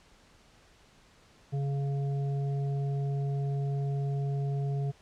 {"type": "harmonic tone", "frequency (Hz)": 139.6, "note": "C#3", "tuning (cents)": 13, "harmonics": [1, 3, 5], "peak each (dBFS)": [-28, -41, -45], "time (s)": [1.52, 4.92], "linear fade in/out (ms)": 20, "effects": ["pink hiss -60 dBFS RMS until 5.01 s", "low-pass 7000 Hz 12 dB/octave"]}